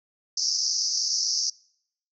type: band-pass noise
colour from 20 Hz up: pink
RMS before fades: -26 dBFS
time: 0.37-1.5 s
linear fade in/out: 5 ms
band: 4800 to 6100 Hz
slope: 96 dB/octave
effects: noise-tail reverb RT60 0.7 s tail -25 dB re dry